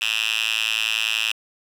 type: tone with high-pass filter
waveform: 5% pulse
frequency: 110.5 Hz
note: A2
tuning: 8 cents sharp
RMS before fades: -23 dBFS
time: 0.01-1.32 s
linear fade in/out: 5 ms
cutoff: 2600 Hz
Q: 8.4
effects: low-pass 12000 Hz 12 dB/octave + 7-bit